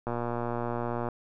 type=click train; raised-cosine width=1 ms; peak=-18 dBFS; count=122; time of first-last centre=0.07-1.087 s; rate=119 Hz; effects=none